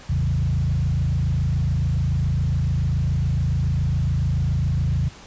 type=tone with frequency modulation; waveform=sine; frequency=107.4 Hz; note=A2; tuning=41 cents flat; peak=-18 dBFS; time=0.09-5.09 s; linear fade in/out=10 ms; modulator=27.1 Hz; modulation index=1.8; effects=pink hiss -44 dBFS RMS until 5.26 s + resampled to 16000 Hz